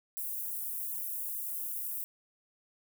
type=high-pass noise; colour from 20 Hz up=white; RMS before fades=-37 dBFS; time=0.17-2.04 s; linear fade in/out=0 ms; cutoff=11000 Hz; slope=24 dB/octave; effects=none